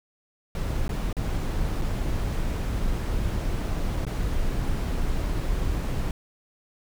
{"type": "noise with dropouts", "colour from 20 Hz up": "brown", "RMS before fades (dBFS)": -26, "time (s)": [0.55, 6.11], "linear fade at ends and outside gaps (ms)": 1, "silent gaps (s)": [[0.88, 0.892], [1.128, 1.167], [1.815, 1.819], [4.051, 4.067]], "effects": []}